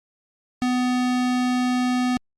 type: tone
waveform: square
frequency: 250 Hz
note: B3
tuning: 21 cents sharp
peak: -20 dBFS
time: 0.62-2.17 s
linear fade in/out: 0 ms
effects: low-pass 7000 Hz 12 dB/octave + Opus 48 kbps